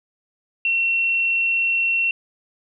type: tone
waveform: sine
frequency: 2719 Hz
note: F7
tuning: 47 cents flat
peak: -17 dBFS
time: 0.65-2.11 s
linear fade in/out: 2 ms
effects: none